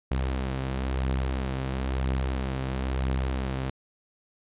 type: beating tone pair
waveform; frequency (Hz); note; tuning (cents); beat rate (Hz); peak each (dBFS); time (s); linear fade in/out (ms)
sawtooth; 65.41 / 66.41; C2 / C2; 0 / +26; 1; -23 / -30; 0.11-3.7; 5
effects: resampled to 8000 Hz